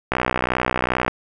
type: click train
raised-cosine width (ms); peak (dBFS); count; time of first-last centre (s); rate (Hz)
0.5; -3; 61; 0.12-1.08; 62.5
effects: none